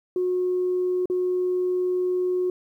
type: tone with dropouts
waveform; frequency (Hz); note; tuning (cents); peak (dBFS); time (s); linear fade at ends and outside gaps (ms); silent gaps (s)
sine; 363.7; F#4; -30; -20; 0.16-2.5; 2; 1.057-1.099
effects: tanh soft clip ceiling -16 dBFS + 10-bit